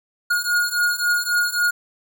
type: beating tone pair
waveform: square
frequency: 1434 / 1437.7 Hz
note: F6 / F6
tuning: +45 / +50 cents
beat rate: 3.7 Hz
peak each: -23 / -21 dBFS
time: 0.3-1.71 s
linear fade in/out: 10 ms
effects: none